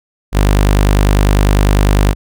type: tone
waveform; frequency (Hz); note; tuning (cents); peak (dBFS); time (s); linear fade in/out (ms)
sawtooth; 50; G1; +35; -4; 0.32-2.15; 50
effects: none